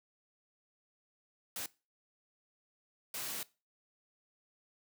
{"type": "noise bursts at uneven times", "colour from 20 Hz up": "white", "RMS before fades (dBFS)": -40, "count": 2, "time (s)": [[1.56, 1.66], [3.14, 3.43]], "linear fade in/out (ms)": 2, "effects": ["noise-tail reverb RT60 0.3 s tail -21 dB re dry", "high-pass 100 Hz 12 dB/octave"]}